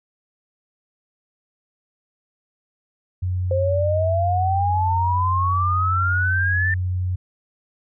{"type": "tone", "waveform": "sine", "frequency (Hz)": 91.2, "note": "F#2", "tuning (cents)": -24, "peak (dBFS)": -20, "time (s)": [3.22, 7.16], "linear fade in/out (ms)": 10}
{"type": "exponential sweep", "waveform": "sine", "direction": "up", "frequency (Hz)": [523.3, 1800], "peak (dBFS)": -19, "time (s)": [3.51, 6.74], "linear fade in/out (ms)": 2}
{"effects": []}